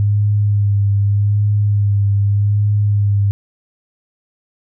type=tone with vibrato; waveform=sine; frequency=102.1 Hz; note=G#2; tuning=29 cents flat; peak=-11 dBFS; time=0-3.31 s; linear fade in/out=0 ms; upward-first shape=sine; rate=0.83 Hz; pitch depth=26 cents each way; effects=none